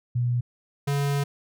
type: tone pair in turn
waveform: sine / square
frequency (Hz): 121.7 / 141.68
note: B2 / C#3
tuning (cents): -25 / +38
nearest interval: minor third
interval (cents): 263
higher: second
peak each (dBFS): -21 / -23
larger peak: first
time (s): 0.15-0.41 / 0.87-1.24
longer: second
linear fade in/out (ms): 10
effects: none